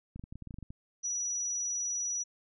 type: clicks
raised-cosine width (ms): 5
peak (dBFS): -31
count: 12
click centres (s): 0.16 / 0.195 / 0.239 / 0.325 / 0.356 / 0.423 / 0.473 / 0.508 / 0.542 / 0.586 / 0.627 / 0.705
type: tone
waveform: sine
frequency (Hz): 5860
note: F#8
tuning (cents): -18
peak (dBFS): -31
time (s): 1.03-2.24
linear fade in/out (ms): 20
effects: none